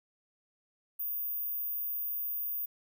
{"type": "tone", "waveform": "sine", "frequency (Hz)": 14917, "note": "A#9", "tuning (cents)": 0, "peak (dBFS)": -32, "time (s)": [0.99, 2.66], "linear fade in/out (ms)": 10, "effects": []}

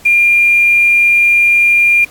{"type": "tone with quantisation", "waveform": "sine", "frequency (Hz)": 2400, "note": "D7", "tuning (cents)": 37, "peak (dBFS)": -6, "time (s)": [0.05, 2.05], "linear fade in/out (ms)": 10, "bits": 5, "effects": ["pink hiss -40 dBFS RMS until 2.1 s", "AAC 64 kbps"]}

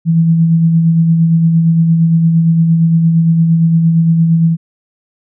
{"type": "tone with tremolo", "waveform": "sine", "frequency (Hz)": 164.81, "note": "E3", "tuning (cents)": 0, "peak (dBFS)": -5, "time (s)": [0.05, 4.57], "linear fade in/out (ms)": 50, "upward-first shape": "sine", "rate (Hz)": 8.7, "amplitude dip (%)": 35, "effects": []}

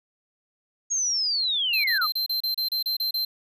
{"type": "linear sweep", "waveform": "sine", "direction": "down", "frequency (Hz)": [6645, 1147], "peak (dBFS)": -22, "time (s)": [0.9, 2.07], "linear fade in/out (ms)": 20}
{"type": "tone bursts", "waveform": "square", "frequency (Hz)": 4121, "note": "C8", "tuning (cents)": -27, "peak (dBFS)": -24, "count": 11, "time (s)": [1.73, 3.25], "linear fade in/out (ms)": 5, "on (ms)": 110, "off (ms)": 31}
{"effects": []}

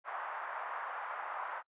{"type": "band-pass noise", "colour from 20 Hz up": "white", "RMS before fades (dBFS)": -41, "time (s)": [0.04, 1.63], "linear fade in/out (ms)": 50, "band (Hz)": [730, 1400], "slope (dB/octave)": 24, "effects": ["noise-tail reverb RT60 0.1 s tail -26 dB re dry", "resampled to 8000 Hz"]}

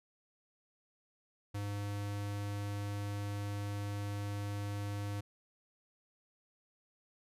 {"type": "tone", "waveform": "square", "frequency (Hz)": 101.9, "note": "G#2", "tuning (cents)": -32, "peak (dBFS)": -37, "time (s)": [1.54, 5.21], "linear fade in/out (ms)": 10, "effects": ["resampled to 32000 Hz"]}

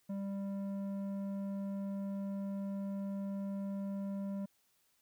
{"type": "tone with low-pass filter", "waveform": "square", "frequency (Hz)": 197.4, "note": "G3", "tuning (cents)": 12, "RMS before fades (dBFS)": -39, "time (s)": [0.09, 4.46], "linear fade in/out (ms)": 10, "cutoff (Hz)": 620, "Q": 0.74, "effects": ["white hiss -74 dBFS RMS until 5.01 s"]}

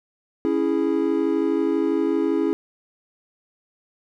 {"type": "chord", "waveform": "triangle", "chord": "C# minor", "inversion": "none", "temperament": "equal", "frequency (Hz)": [277.2, 329.6, 415.3], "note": ["C#4", "E4", "G#4"], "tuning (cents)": [0, 0, 0], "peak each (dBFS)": [-22, -20, -22], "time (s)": [0.45, 2.53], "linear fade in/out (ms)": 0, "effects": []}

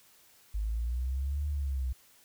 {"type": "linear two-way sweep", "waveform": "sine", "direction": "up then down", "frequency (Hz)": [50.7, 74, 62.4], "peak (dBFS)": -29, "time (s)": [0.54, 1.93], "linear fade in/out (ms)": 10, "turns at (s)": 1.47, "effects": ["white hiss -61 dBFS RMS until 2.24 s"]}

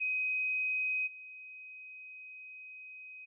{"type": "tone with level steps", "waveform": "sine", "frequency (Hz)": 2519, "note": "D#7", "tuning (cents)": 21, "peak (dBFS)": [-30, -46], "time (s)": [0, 3.26], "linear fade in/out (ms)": 20, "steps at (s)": 1.06, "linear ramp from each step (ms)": 20, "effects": []}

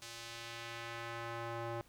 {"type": "tone with band-pass filter sweep", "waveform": "square", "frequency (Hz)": 116.54, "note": "A#2", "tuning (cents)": 0, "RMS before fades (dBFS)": -44, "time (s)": [0.02, 1.81], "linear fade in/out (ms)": 0, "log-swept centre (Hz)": [5600, 710], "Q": 0.84, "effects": ["pink hiss -66 dBFS RMS until 1.88 s"]}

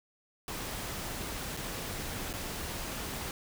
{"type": "noise with dropouts", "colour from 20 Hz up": "pink", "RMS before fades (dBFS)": -38, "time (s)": [0.48, 3.31], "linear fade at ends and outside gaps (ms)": 1, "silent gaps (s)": [[1.567, 1.572], [2.33, 2.337]], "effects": []}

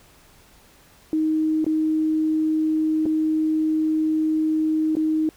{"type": "tone with dropouts", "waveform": "sine", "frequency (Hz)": 313.2, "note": "D#4", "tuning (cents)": 11, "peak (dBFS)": -18, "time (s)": [1.13, 5.29], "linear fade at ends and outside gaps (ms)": 1, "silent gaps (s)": [[1.644, 1.665], [3.056, 3.062], [4.953, 4.968]], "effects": ["pink hiss -53 dBFS RMS until 5.36 s"]}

